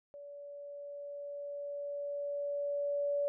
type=tone with level ramp; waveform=sine; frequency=573 Hz; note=D5; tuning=43 cents flat; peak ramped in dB=-46 to -29 dBFS; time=0.14-3.28 s; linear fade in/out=0 ms; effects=none